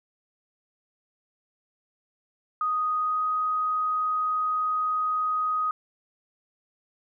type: tone with pitch glide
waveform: sine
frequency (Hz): 1244.5 to 1251.7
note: D#6 to D#6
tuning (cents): 0 to +10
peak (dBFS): -23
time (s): 2.61-5.71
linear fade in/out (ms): 2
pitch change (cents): +10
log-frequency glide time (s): 2.99-3.24
effects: none